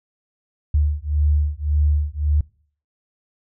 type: beating tone pair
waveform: sine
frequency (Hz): 73.42 / 75.22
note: D2 / D2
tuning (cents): 0 / +42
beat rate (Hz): 1.8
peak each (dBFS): -19 / -19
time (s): 0.74-2.41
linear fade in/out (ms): 5
effects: noise-tail reverb RT60 0.5 s tail -24 dB re dry